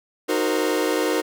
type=chord; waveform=40% pulse; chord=C half-diminished seventh; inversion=first; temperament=equal with one note detuned; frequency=311.1 / 370 / 461.3 / 523.3 Hz; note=Eb4 / Gb4 / Bb4 / C5; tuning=0 / 0 / -18 / 0 cents; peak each=-24 / -25 / -24 / -26 dBFS; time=0.28-1.22 s; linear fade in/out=20 ms; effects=none